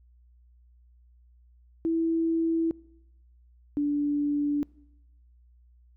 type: tone pair in turn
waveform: sine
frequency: 328.5 / 290.8 Hz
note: E4 / D4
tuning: -6 / -17 cents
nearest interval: major second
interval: 211 cents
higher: first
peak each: -23 dBFS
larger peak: neither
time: 1.85-2.71 / 3.77-4.63 s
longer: neither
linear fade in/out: 0 ms
effects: noise-tail reverb RT60 0.9 s tail -24 dB re dry + added 60 Hz sine -55 dBFS peak until 5.96 s